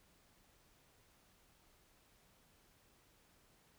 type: silence
effects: pink hiss -70 dBFS RMS until 3.78 s